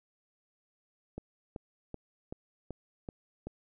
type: click train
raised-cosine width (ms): 2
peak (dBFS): -26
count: 7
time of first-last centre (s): 1.18-3.47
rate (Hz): 2.62
effects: none